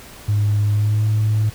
sine tone with pitch glide, 103.83 to 107.49 Hz, G#2 to A2, 0 to -40 cents, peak -13 dBFS, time 0.28-1.5 s, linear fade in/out 10 ms, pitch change +60 cents, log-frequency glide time 0.72-1.03 s, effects tanh soft clip ceiling -11 dBFS + pink hiss -40 dBFS RMS until 1.54 s

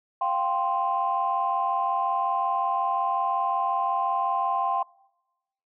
sine chord, F suspended second, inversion none, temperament equal, 698.5 / 784 / 1046.5 Hz, F5 / G5 / C6, 0 / 0 / 0 cents, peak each -29 / -26 / -25 dBFS, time 0.21-4.83 s, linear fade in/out 5 ms, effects noise-tail reverb RT60 1.0 s tail -25 dB re dry + tanh soft clip ceiling -14 dBFS

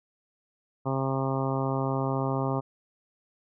harmonic tone, 134.2 Hz, C3, 44 cents sharp, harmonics 1 / 2 / 3 / 4 / 5 / 6 / 7 / 8 / 9, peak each -29 / -32 / -34 / -35 / -36 / -37 / -37 / -38 / -39 dBFS, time 0.85-2.61 s, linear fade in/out 20 ms, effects none

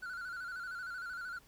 triangle tone with vibrato, 1442 Hz, F#6, 45 cents flat, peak -38 dBFS, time 0.02-1.39 s, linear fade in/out 10 ms, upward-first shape square, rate 13 Hz, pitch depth 62 cents each way, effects added 50 Hz sine -70 dBFS peak until 1.47 s + pink hiss -64 dBFS RMS until 1.47 s

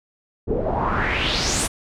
pink noise with low-pass filter sweep, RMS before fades -22 dBFS, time 0.47-1.68 s, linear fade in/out 20 ms, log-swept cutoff 370 to 10000 Hz, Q 3.9, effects none

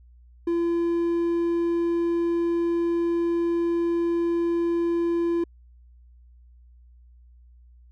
triangle tone, 340 Hz, F4, 46 cents flat, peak -19 dBFS, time 0.47-5.44 s, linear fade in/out 5 ms, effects added 60 Hz sine -49 dBFS peak until 7.91 s

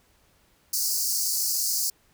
pink high-pass noise, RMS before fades -26 dBFS, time 0.73-1.9 s, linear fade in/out 5 ms, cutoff 4500 Hz, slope 96 dB/octave, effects pink hiss -63 dBFS RMS until 2.13 s

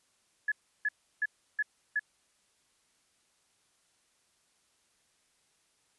sine tone bursts, 1702 Hz, G#6, 42 cents sharp, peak -26 dBFS, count 5, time 0.48-1.995 s, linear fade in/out 5 ms, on 39 ms, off 330 ms, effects white hiss -71 dBFS RMS until 5.98 s + resampled to 24000 Hz

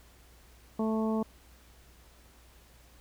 harmonic tone, 220 Hz, A3, in tune, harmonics 1 / 2 / 3 / 4 / 5, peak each -28 / -34 / -38 / -40 / -42 dBFS, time 0.79-1.23 s, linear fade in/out 5 ms, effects added 60 Hz sine -57 dBFS peak until 3 s + pink hiss -60 dBFS RMS until 3 s

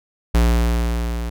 square tone with level ramp, 58.27 Hz, A#1, in tune, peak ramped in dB -12 to -24 dBFS, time 0.34-1.3 s, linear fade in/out 10 ms, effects none

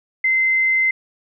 sine tone, 2069 Hz, C7, 20 cents flat, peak -14 dBFS, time 0.24-0.91 s, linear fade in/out 5 ms, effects none

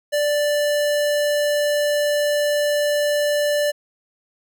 square tone, 587.3 Hz, D5, in tune, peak -18 dBFS, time 0.12-3.72 s, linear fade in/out 20 ms, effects none

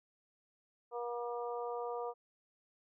harmonic tone, 239.3 Hz, A#3, 46 cents sharp, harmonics 2 / 3 / 4 / 5, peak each -39 / -43 / -45 / -47 dBFS, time 0.91-2.14 s, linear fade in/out 50 ms, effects none

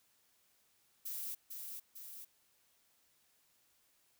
violet noise with echo, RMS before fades -42 dBFS, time 1.05-1.35 s, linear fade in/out 10 ms, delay 450 ms, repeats 2, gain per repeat -4 dB, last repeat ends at 2.25 s, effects white hiss -73 dBFS RMS until 4.19 s

